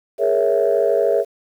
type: chord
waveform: sine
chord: A# half-diminished seventh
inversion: third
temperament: equal with one note detuned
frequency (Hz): 413.4 / 466.2 / 554.4 / 659.3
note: G#4 / A#4 / C#5 / E5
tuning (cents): -8 / 0 / 0 / 0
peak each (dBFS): -19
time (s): 0.18-1.25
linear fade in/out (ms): 50
effects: tanh soft clip ceiling -6 dBFS + 8-bit